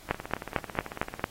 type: two click trains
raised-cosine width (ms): 0.5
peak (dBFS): -9 / -21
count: 6 / 21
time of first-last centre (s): 0.11-1.241 / 0.09-1.195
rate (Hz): 4.42 / 18.1
effects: pink hiss -51 dBFS RMS until 1.3 s + AAC 48 kbps